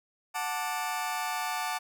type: chord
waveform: sawtooth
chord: D major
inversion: first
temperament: just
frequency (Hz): 734.2 / 881 / 1174.7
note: F#5 / A5 / D6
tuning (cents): -14 / +2 / 0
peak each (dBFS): -31 / -30 / -32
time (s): 0.34-1.79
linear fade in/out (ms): 20
effects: none